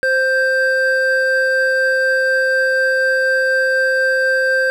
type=tone pair together; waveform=triangle; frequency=523.3 / 1574 Hz; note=C5 / G6; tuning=0 / +7 cents; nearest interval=octave + perfect fifth; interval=1907 cents; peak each=-15 / -13 dBFS; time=0.03-4.7 s; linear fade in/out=0 ms; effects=none